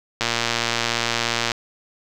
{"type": "click train", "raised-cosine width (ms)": 0.2, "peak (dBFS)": -3, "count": 154, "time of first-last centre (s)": [0.21, 1.518], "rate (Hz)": 117, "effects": []}